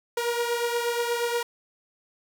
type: beating tone pair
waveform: sawtooth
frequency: 472.5 / 480.9 Hz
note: A#4 / B4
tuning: +23 / -46 cents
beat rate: 8.4 Hz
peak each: -22 / -27 dBFS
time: 0.17-1.43 s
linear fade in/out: 5 ms
effects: none